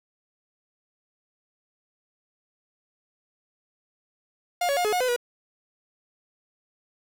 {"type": "tone with pitch steps", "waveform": "45% pulse", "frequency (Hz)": [708, 561, 712, 423.6, 722, 506, 483.9], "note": ["F5", "C#5", "F5", "G#4", "F#5", "B4", "B4"], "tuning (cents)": [23, 21, 33, 34, -43, 42, -35], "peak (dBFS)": -22, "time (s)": [4.61, 5.163], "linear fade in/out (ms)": 5, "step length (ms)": 79, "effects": ["8-bit"]}